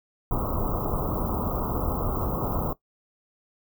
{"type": "band-stop noise", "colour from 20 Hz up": "pink", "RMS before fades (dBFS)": -27, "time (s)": [0.31, 2.73], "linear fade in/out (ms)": 2, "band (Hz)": [1300, 15000], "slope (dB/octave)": 96, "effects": ["noise-tail reverb RT60 0.1 s tail -18 dB re dry"]}